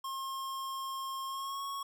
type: tone with pitch glide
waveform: square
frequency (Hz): 1072 to 1104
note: C6 to C#6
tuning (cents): +42 to -7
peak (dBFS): -37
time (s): 0.04-1.83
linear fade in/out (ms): 5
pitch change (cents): +51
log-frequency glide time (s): 1.27-1.63
effects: none